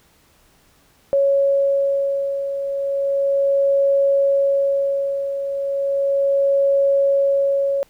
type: beating tone pair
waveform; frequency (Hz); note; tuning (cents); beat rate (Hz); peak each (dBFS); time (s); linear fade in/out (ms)
sine; 554.4 / 554.75; C#5 / C#5; 0 / +1; 0.35; -23 / -16; 1.13-7.83; 0
effects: pink hiss -56 dBFS RMS until 7.89 s